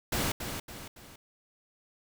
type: noise with echo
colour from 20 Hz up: pink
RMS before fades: -30 dBFS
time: 0.12-0.32 s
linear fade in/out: 5 ms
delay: 280 ms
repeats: 3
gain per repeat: -7 dB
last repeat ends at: 1.16 s
effects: none